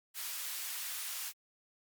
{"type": "high-pass noise", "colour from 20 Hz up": "white", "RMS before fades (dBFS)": -40, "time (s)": [0.14, 1.33], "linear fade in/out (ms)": 50, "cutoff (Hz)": 1200, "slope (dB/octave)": 12, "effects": ["Opus 48 kbps"]}